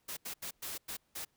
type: noise bursts at uneven times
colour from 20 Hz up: white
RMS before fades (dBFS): -41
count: 6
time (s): 0.08-0.17 / 0.25-0.34 / 0.42-0.51 / 0.62-0.78 / 0.88-0.97 / 1.15-1.25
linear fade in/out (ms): 10
effects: pink hiss -75 dBFS RMS until 1.36 s